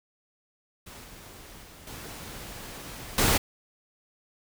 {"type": "noise with level steps", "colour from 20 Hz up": "pink", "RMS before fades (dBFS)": [-45, -47, -49, -41, -22], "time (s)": [0.86, 3.38], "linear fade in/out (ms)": 10, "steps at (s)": [1.04, 1.63, 1.87, 3.18], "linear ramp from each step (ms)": 2, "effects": []}